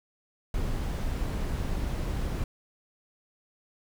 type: noise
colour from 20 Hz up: brown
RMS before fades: -30 dBFS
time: 0.54-2.44 s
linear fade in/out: 2 ms
effects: none